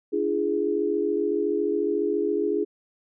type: chord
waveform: sine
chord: D diminished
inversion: none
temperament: equal with one note detuned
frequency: 293.7 / 341.1 / 415.3 Hz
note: D4 / F4 / Ab4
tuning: 0 / -41 / 0 cents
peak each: -29 / -27 / -24 dBFS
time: 0.12-2.65 s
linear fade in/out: 20 ms
effects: none